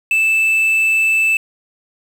triangle tone with quantisation, 2637 Hz, E7, in tune, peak -10 dBFS, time 0.11-1.37 s, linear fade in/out 2 ms, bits 6, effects none

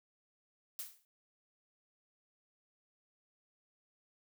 blue noise with exponential decay, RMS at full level -39 dBFS, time 0.79-1.05 s, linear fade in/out 1 ms, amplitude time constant 55 ms, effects none

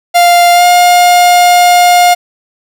45% pulse tone with pitch glide, 698.5 to 709.9 Hz, F5 to F5, 0 to +28 cents, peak -3 dBFS, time 0.14-2.15 s, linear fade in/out 20 ms, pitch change +28 cents, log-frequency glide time 0.53-0.64 s, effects none

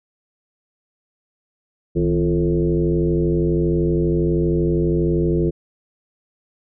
sine tone with frequency modulation, 252.2 Hz, B3, 36 cents sharp, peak -15 dBFS, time 1.95-5.51 s, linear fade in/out 20 ms, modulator 92.6 Hz, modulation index 2, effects none

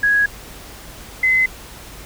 sine tone pair in turn, 1661.2 / 2043 Hz, G#6 / C7, 0 / -42 cents, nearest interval major third, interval 358 cents, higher second, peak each -12 dBFS, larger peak neither, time 0.03-0.26 / 1.23-1.46 s, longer neither, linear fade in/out 5 ms, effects added 50 Hz sine -43 dBFS peak until 2.05 s + pink hiss -38 dBFS RMS until 2.05 s

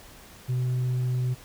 sine tone with tanh clipping, 126 Hz, B2, 35 cents sharp, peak -24 dBFS, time 0.48-1.35 s, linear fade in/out 20 ms, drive 2 dB, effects pink hiss -49 dBFS RMS until 1.44 s

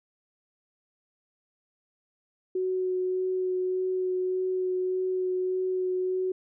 sine tone with vibrato, 370 Hz, F#4, in tune, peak -25 dBFS, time 2.55-6.32 s, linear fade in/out 5 ms, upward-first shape sine, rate 1.7 Hz, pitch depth 10 cents each way, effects none

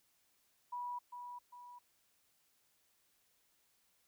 sine tone with echo, 976 Hz, B5, 21 cents flat, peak -39 dBFS, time 0.72-0.99 s, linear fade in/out 10 ms, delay 400 ms, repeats 2, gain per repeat -6 dB, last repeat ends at 1.79 s, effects white hiss -75 dBFS RMS until 4.07 s

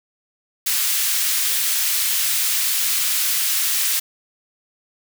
white high-pass noise, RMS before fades -20 dBFS, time 0.66-4 s, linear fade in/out 10 ms, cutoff 1900 Hz, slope 12 dB/octave, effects none

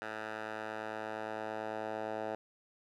10% pulse tone with band-pass filter sweep, 108.8 Hz, A2, 19 cents flat, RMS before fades -40 dBFS, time 0.02-2.35 s, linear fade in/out 0 ms, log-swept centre 1300 to 760 Hz, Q 1.6, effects none

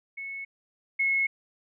sine tone pair in turn, 2200 / 2179 Hz, C#7 / C#7, -14 / -30 cents, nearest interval unison, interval 16 cents, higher first, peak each -34 / -22 dBFS, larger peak second, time 0.17-0.45 / 0.99-1.27 s, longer neither, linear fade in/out 10 ms, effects none

